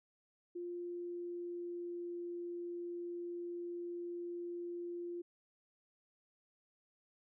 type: tone with pitch glide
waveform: sine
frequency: 350 to 347.6 Hz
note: F4 to F4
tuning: +4 to -8 cents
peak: -40 dBFS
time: 0.55-5.22 s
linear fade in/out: 10 ms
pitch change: -12 cents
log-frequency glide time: 0.71-2.2 s
effects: none